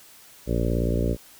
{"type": "harmonic tone with a mistuned harmonic", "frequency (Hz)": 58.27, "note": "A#1", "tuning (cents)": 0, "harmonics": [1, 2, 3, 4, 5, 6, 7, 8, 9, 10], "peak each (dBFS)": [-25, -28, -30, -31, -32, -33, -33, -34, -35, -35], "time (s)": [0.46, 1.17], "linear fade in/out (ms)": 50, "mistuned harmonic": 1, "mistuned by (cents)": -31, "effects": ["white hiss -50 dBFS RMS until 1.39 s"]}